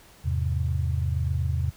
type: chord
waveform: sine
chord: E augmented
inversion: none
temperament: equal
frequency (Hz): 82.41 / 103.83 / 130.81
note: E2 / G#2 / B#2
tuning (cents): 0 / 0 / 0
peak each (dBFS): -25 / -31 / -28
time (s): 0.24-1.71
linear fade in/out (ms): 20
effects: pink hiss -53 dBFS RMS until 1.76 s